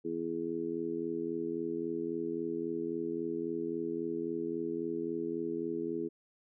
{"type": "harmonic tone", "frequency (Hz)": 83.7, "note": "E2", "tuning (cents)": 27, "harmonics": [2, 3, 4, 5], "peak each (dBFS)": [-47, -40, -36, -37], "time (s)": [0.04, 6.09], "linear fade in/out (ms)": 20, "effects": []}